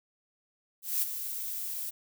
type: noise with ADSR envelope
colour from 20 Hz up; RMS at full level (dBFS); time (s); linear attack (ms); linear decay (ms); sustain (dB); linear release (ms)
violet; -27; 0.82-1.91; 200; 24; -9; 20
effects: none